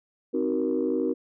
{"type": "chord", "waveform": "sine", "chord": "C half-diminished seventh", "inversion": "none", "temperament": "just", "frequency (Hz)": [261.6, 314, 376.7, 470.9], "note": ["C4", "Eb4", "Gb4", "Bb4"], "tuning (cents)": [0, 16, 31, 18], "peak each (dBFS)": -28, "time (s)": [0.33, 1.14], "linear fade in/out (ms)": 20, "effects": ["tanh soft clip ceiling -15 dBFS"]}